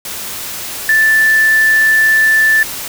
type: tone in noise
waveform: sine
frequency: 1760 Hz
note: A6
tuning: in tune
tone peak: -7 dBFS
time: 0.89-2.63 s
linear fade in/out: 2 ms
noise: white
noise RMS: -24 dBFS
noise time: 0.05-2.88 s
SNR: +14 dB
effects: none